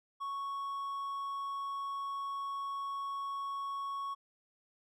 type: tone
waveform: triangle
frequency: 1108.7 Hz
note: C#6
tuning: in tune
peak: -34 dBFS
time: 0.2-4.15 s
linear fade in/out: 20 ms
effects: none